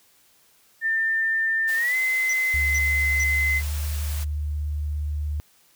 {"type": "tone with pitch glide", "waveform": "sine", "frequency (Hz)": [1796, 2051], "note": ["A6", "C7"], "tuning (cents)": [35, -35], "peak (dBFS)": -20, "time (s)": [0.81, 3.62], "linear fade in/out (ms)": 50, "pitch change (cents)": 230, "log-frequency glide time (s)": [1.75, 1.96]}
{"type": "high-pass noise", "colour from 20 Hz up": "white", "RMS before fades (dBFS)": -37, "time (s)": [1.67, 4.25], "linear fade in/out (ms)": 20, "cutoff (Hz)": 440, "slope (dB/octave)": 24}
{"type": "tone bursts", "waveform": "sine", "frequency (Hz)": 5920, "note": "F#8", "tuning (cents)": 0, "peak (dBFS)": -28, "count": 3, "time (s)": [2.29, 3.239], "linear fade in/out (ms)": 5, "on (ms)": 43, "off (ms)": 410}
{"type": "tone with vibrato", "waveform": "sine", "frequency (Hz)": 74.4, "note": "D2", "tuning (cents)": 23, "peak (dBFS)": -24, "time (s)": [2.54, 5.4], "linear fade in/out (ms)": 0, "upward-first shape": "square", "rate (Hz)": 17, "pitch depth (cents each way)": 10}
{"effects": ["white hiss -59 dBFS RMS until 5.75 s"]}